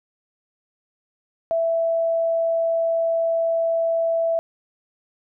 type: tone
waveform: sine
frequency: 662 Hz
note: E5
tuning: 7 cents sharp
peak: -18 dBFS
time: 1.51-4.39 s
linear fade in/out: 0 ms
effects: none